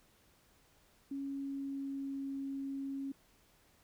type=tone with pitch glide; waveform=sine; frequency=276.3 to 273.6 Hz; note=C#4 to C#4; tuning=-6 to -23 cents; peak=-37 dBFS; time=1.11-3.12 s; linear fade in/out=5 ms; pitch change=-17 cents; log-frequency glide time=1.3-2.35 s; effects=pink hiss -68 dBFS RMS until 3.83 s